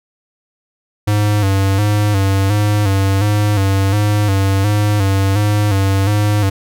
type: tone with vibrato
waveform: square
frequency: 100.8 Hz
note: G2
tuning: 49 cents sharp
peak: -12 dBFS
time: 1.07-6.5 s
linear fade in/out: 10 ms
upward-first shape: square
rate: 1.4 Hz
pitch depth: 61 cents each way
effects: none